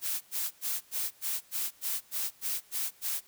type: noise bursts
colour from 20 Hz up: blue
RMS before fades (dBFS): -32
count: 11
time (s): 0.01-3.21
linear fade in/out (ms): 50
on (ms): 200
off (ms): 100
effects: white hiss -60 dBFS RMS until 3.27 s